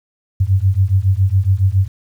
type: beating tone pair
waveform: sine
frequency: 92.5 / 99.7 Hz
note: F#2 / G2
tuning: 0 / +30 cents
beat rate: 7.2 Hz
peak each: -14 dBFS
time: 0.4-1.88 s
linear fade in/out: 10 ms
effects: 8-bit